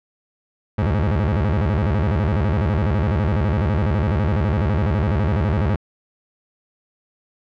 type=tone with vibrato; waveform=30% pulse; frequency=88.9 Hz; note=F2; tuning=31 cents sharp; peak=-14 dBFS; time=0.78-5.76 s; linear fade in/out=5 ms; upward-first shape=square; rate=12 Hz; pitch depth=290 cents each way; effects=low-pass 2000 Hz 12 dB/octave